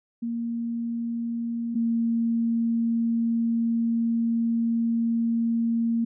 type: tone pair in turn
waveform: sine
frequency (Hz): 233.1 / 230.7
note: A#3 / A#3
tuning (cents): 0 / -18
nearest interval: unison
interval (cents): 18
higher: first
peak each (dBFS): -26 / -21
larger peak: second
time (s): 0.22-1.75 / 1.75-6.05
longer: second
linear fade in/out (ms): 10
effects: none